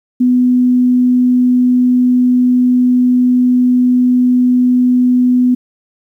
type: tone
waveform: sine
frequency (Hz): 249.3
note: B3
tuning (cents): +16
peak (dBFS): -7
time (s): 0.2-5.55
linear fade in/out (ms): 10
effects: 8-bit